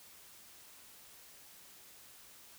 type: silence
effects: white hiss -57 dBFS RMS until 2.58 s